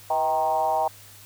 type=tone with frequency modulation; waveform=sine; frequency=784 Hz; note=G5; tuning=in tune; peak=-20 dBFS; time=0.1-0.88 s; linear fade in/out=5 ms; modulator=147 Hz; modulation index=1.2; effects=added 101 Hz sine -52 dBFS peak until 1.25 s + white hiss -48 dBFS RMS until 1.25 s